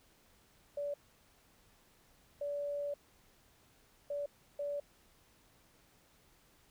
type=tone bursts at uneven times; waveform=sine; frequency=576 Hz; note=D5; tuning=34 cents flat; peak=-35 dBFS; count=4; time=0.77-0.94 / 2.41-2.94 / 4.1-4.26 / 4.59-4.8 s; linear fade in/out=5 ms; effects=pink hiss -67 dBFS RMS until 6.7 s